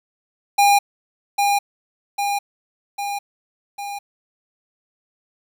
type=tone with echo; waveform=square; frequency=809 Hz; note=G#5; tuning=46 cents flat; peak=-12 dBFS; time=0.58-0.79 s; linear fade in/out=10 ms; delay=800 ms; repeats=4; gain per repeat=-4 dB; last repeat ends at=3.99 s; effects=9-bit